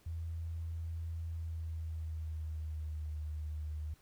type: tone with pitch glide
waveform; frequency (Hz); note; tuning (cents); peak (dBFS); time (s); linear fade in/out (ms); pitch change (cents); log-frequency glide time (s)
sine; 82.41 to 76.45; E2 to D#2; 0 to -30; -37; 0.06-3.94; 5; -130; 1.29-3.1
effects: pink hiss -67 dBFS RMS until 4.01 s